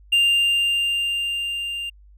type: tone with level ramp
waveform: triangle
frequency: 2794 Hz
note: F7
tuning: in tune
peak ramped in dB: -12 to -25 dBFS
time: 0.12-1.9 s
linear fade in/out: 10 ms
effects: added 50 Hz sine -46 dBFS peak until 2.17 s